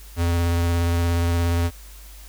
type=tone with vibrato; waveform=square; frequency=85.4 Hz; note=F2; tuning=38 cents flat; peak=-19 dBFS; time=0.16-1.71 s; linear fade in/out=50 ms; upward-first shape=triangle; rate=17 Hz; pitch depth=19 cents each way; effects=added 50 Hz sine -40 dBFS peak until 2.28 s + white hiss -47 dBFS RMS until 2.28 s